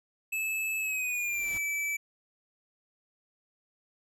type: tone with pitch glide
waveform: square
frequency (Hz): 2608 to 2310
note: E7 to D7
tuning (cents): -19 to -29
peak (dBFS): -30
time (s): 0.32-1.97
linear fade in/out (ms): 10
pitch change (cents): -210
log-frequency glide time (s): 0.79-1.54
type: noise with exponential growth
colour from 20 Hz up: pink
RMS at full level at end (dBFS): -44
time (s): 0.93-1.58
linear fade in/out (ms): 5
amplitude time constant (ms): 140
effects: none